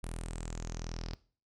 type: tone with low-pass filter sweep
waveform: sawtooth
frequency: 41.2 Hz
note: E1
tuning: in tune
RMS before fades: -40 dBFS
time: 0.03-1.14 s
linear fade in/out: 0 ms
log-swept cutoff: 10000 to 4900 Hz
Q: 6.5
effects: noise-tail reverb RT60 0.4 s tail -19 dB re dry